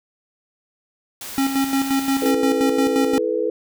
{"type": "noise", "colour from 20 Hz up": "white", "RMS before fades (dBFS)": -33, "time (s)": [1.21, 2.31], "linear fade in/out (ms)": 2}
{"type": "tone with tremolo", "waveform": "square", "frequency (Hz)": 271.6, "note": "C#4", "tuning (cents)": -35, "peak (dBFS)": -17, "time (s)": [1.38, 3.18], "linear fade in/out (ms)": 0, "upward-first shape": "square", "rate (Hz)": 5.7, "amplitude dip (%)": 55}
{"type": "chord", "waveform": "sine", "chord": "E suspended fourth", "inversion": "none", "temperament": "equal with one note detuned", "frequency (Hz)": [329.6, 432.4, 493.9], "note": ["E4", "A4", "B4"], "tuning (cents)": [0, -30, 0], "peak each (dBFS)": [-26, -22, -22], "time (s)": [2.22, 3.5], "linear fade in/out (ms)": 2}
{"effects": []}